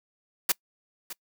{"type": "noise with echo", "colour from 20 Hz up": "white", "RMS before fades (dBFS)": -22, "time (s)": [0.49, 0.52], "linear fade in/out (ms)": 5, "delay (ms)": 610, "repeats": 1, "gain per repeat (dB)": -15, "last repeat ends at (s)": 1.13, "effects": ["noise-tail reverb RT60 0.1 s tail -25 dB re dry", "high-pass 200 Hz 12 dB/octave"]}